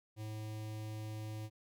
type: tone with notch filter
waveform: square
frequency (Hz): 108.1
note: A2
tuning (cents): -30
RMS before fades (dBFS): -43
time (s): 0.16-1.5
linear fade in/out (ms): 50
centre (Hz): 1400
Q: 1.5
effects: none